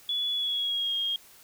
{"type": "tone with pitch glide", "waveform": "sine", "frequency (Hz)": [3413, 3246], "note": ["G#7", "G#7"], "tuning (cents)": [47, -40], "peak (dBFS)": -26, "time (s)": [0.09, 1.16], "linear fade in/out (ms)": 2, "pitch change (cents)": -87, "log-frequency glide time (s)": [0.31, 0.95], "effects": ["white hiss -54 dBFS RMS until 1.43 s"]}